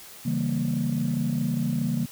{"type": "chord", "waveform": "sine", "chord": "C# diminished seventh", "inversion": "none", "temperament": "equal with one note detuned", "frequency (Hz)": [138.59, 163.49, 196, 233.1], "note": ["C#3", "E3", "G3", "Bb3"], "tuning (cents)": [0, -14, 0, 0], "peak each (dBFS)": [-28, -28, -30, -26], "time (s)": [0.25, 2.06], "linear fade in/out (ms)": 10, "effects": ["tanh soft clip ceiling -17 dBFS", "white hiss -45 dBFS RMS until 2.11 s"]}